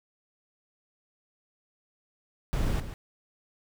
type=noise with echo; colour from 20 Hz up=brown; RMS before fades=-27 dBFS; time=2.53-2.8 s; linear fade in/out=0 ms; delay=140 ms; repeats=1; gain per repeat=-10 dB; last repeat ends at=2.94 s; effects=none